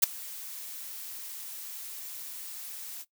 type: noise with ADSR envelope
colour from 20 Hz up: blue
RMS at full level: -17 dBFS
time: 0.02-3.05 s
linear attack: 16 ms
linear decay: 8 ms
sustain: -24 dB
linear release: 41 ms
effects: noise-tail reverb RT60 0.1 s tail -17 dB re dry